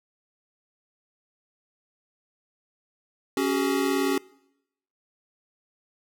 square chord, C# suspended fourth, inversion none, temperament equal with one note detuned, 277.2 / 376.7 / 415.3 Hz, C#4 / F#4 / G#4, 0 / +31 / 0 cents, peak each -26 / -27 / -31 dBFS, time 3.37-4.18 s, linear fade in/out 2 ms, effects noise-tail reverb RT60 0.8 s tail -23 dB re dry

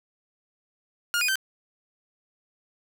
sawtooth tone with pitch steps, 1420 / 2469 / 1551 Hz, F6 / D#7 / G6, +28 / -14 / -19 cents, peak -19 dBFS, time 1.14-1.356 s, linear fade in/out 0 ms, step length 72 ms, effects none

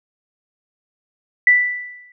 sine tone with exponential decay, 1975.5 Hz, B6, in tune, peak -6 dBFS, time 1.47-2.12 s, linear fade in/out 2 ms, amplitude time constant 140 ms, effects none

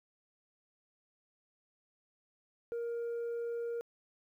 sine tone, 469 Hz, A#4, 11 cents sharp, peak -32 dBFS, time 2.72-3.81 s, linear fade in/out 0 ms, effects tanh soft clip ceiling -34 dBFS + 12-bit

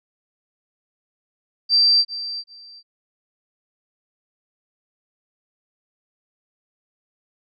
sine tone with echo, 4691 Hz, D8, 3 cents flat, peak -12 dBFS, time 1.69-2.05 s, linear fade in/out 50 ms, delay 390 ms, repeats 2, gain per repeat -14 dB, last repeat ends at 2.83 s, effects none

